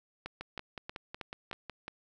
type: two click trains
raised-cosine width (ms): 0.3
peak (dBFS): -24 / -23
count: 9 / 5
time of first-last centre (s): 0.41-1.881 / 0.26-1.53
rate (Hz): 5.44 / 3.15
effects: none